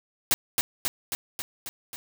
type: noise with echo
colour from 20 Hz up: white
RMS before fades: -21 dBFS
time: 0.31-0.34 s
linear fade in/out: 0 ms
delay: 270 ms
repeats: 6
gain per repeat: -3 dB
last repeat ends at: 1.96 s
effects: none